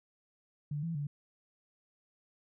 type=tone with pitch steps; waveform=sine; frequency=147.1 / 166.2 / 144.7 Hz; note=D3 / E3 / D3; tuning=+3 / +15 / -25 cents; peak=-33 dBFS; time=0.71-1.07 s; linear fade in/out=5 ms; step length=120 ms; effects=none